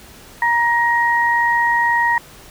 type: tone pair together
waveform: sine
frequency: 942 / 1884 Hz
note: A#5 / A#6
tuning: +18 / +18 cents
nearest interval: octave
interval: 1200 cents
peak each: -16 dBFS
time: 0.42-2.18 s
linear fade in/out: 2 ms
effects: pink hiss -42 dBFS RMS until 2.5 s